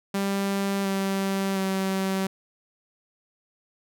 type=tone with pitch steps; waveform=sawtooth; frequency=197.3 / 194.47 / 191.68 Hz; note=G3 / G3 / G3; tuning=+11 / -14 / -39 cents; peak=-20 dBFS; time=0.14-2.27 s; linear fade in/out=5 ms; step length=710 ms; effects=none